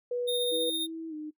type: tone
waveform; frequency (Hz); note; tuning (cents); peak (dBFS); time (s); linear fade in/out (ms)
sine; 488.4; B4; -19; -28; 0.11-0.7; 5
type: tone with tremolo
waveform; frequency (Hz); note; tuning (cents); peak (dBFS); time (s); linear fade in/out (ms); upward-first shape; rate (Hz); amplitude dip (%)
square; 3679; A#7; -24; -29; 0.27-0.87; 20; sine; 15; 30
type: tone with pitch glide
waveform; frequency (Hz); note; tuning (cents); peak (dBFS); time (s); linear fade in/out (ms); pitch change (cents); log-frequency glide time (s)
sine; 325.3 to 305.3; E4 to D#4; -23 to -33; -35; 0.51-1.31; 20; -110; 1.09-1.14
effects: noise-tail reverb RT60 0.1 s tail -21 dB re dry